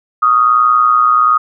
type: tone with amplitude modulation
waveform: sine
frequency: 1244.5 Hz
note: D#6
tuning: in tune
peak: -4 dBFS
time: 0.22-1.38 s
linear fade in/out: 10 ms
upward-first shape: sine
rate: 121 Hz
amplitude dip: 65%
effects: none